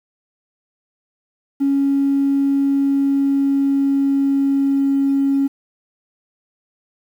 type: tone with pitch glide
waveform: triangle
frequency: 277.2 to 275.6 Hz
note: C#4 to C#4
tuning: 0 to -10 cents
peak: -10 dBFS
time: 1.6-5.48 s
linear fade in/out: 20 ms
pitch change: -10 cents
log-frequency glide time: 2.62-4.93 s
effects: tanh soft clip ceiling -11 dBFS + 8-bit